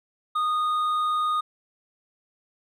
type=tone with hard clipping; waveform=sine; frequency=1234 Hz; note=D#6; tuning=15 cents flat; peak=-23 dBFS; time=0.35-1.41 s; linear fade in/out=10 ms; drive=4 dB; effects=none